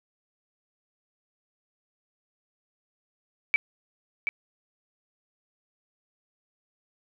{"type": "tone with echo", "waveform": "sine", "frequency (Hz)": 2300, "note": "D7", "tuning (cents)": -37, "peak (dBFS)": -17, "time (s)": [3.54, 3.56], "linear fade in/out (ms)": 0, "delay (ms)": 730, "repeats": 1, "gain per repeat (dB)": -7, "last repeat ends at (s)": 4.29, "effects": []}